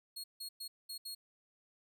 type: tone bursts at uneven times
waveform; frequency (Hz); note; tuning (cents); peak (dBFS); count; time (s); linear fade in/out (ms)
sawtooth; 4300; C8; +47; -39; 5; 0.16-0.24 / 0.4-0.49 / 0.6-0.68 / 0.89-0.98 / 1.05-1.15; 10
effects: none